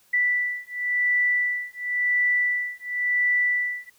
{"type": "beating tone pair", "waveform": "sine", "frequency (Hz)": [1971, 1971.94], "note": ["B6", "B6"], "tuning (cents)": [-4, -3], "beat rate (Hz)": 0.94, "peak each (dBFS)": -24, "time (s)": [0.13, 3.9], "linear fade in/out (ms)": 10, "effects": ["white hiss -60 dBFS RMS until 3.98 s"]}